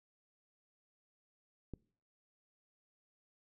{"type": "click", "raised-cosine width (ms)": 3, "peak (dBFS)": -30, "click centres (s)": 1.737, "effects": ["noise-tail reverb RT60 0.5 s tail -24 dB re dry"]}